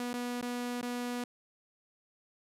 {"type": "tone with dropouts", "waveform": "sawtooth", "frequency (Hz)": 243.9, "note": "B3", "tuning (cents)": -21, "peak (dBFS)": -30, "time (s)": [0, 1.24], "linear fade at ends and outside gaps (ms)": 2, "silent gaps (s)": [[0.131, 0.139], [0.413, 0.426], [0.814, 0.828]], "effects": ["resampled to 32000 Hz", "12-bit"]}